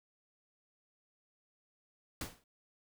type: noise with exponential decay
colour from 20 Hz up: pink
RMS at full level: -37 dBFS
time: 2.21-2.44 s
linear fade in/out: 2 ms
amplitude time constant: 48 ms
effects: none